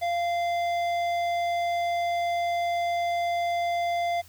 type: tone with tanh clipping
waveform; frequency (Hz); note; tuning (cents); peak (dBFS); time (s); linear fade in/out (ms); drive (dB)
sine; 692; F5; -16; -26; 0.01-4.22; 20; 13
effects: added 87 Hz sine -53 dBFS peak until 4.28 s + white hiss -54 dBFS RMS until 4.28 s